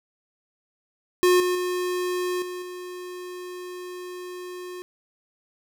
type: tone with level steps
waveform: square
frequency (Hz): 360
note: F#4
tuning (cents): -47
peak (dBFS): -16 / -22 / -25 / -32 / -35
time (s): 1.23-4.82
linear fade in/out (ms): 0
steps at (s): 1.4 / 1.55 / 2.42 / 2.62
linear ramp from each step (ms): 2
effects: none